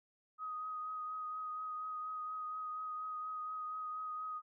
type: tone with vibrato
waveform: sine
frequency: 1253 Hz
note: D#6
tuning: 12 cents sharp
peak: -39 dBFS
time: 0.38-4.42 s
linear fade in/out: 50 ms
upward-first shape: triangle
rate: 4.2 Hz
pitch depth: 20 cents each way
effects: none